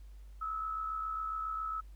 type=tone with amplitude modulation; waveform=sine; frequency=1298 Hz; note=E6; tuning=27 cents flat; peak=-32 dBFS; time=0.41-1.81 s; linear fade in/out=10 ms; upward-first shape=sine; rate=67.3 Hz; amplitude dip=50%; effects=added 50 Hz sine -48 dBFS peak until 1.95 s + pink hiss -70 dBFS RMS until 1.95 s